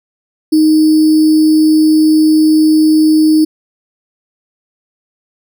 sine tone with sample-and-hold, 311.1 Hz, D#4, in tune, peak -5 dBFS, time 0.52-3.45 s, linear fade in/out 10 ms, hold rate 4900 Hz, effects none

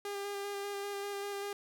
sawtooth tone with vibrato, 402.3 Hz, G4, 45 cents sharp, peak -33 dBFS, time 0.05-1.53 s, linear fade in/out 2 ms, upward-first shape square, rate 5.1 Hz, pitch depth 13 cents each way, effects none

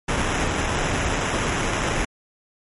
pink noise with sample-and-hold, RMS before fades -23 dBFS, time 0.08-2.05 s, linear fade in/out 5 ms, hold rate 4410 Hz, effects MP3 48 kbps

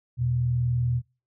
sine tone pair together, 82.1 / 122.67 Hz, E2 / B2, -6 / -11 cents, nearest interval perfect fifth, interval 695 cents, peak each -33 / -22 dBFS, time 0.17-1.02 s, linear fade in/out 50 ms, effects noise-tail reverb RT60 0.3 s tail -23 dB re dry

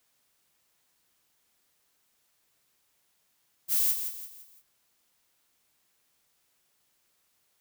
violet noise with echo, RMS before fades -25 dBFS, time 3.68-3.95 s, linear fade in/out 50 ms, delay 170 ms, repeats 4, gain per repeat -8 dB, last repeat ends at 4.63 s, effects white hiss -72 dBFS RMS until 7.6 s

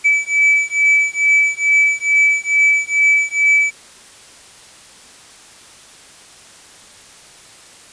triangle beating tone pair, 2300 / 2302.3 Hz, D7 / D7, -37 / -35 cents, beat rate 2.3 Hz, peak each -13 dBFS, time 0.04-3.71 s, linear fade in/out 20 ms, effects white hiss -42 dBFS RMS until 7.92 s + resampled to 22050 Hz

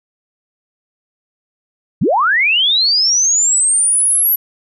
sine linear sweep, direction up, 106 to 11840 Hz, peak -10 dBFS, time 2.01-4.36 s, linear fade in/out 10 ms, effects none

